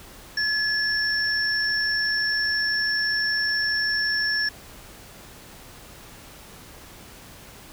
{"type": "tone pair together", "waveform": "sine", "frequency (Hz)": [1709, 5426], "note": ["G#6", "E8"], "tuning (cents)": [49, 49], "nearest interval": "octave + minor sixth", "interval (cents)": 2000, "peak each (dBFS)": [-23, -25], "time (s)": [0.37, 4.49], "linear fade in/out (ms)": 5, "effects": ["pink hiss -45 dBFS RMS until 7.72 s"]}